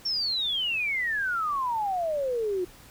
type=exponential sweep; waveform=sine; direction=down; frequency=5550 to 350.7 Hz; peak=-25 dBFS; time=0.05-2.65 s; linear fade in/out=10 ms; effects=pink hiss -51 dBFS RMS until 2.9 s